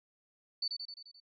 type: tone with echo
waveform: sine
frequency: 4499 Hz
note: C#8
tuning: 25 cents sharp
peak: -31 dBFS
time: 0.62-0.68 s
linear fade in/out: 5 ms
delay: 87 ms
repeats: 6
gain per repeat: -4 dB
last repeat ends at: 1.202 s
effects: none